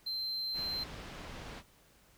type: tone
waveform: triangle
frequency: 4116 Hz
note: C8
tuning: 29 cents flat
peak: -33 dBFS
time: 0.06-0.84 s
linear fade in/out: 10 ms
type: low-pass noise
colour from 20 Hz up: pink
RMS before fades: -46 dBFS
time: 0.53-1.63 s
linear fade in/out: 50 ms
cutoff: 4400 Hz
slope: 12 dB/octave
effects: pink hiss -64 dBFS RMS until 2.17 s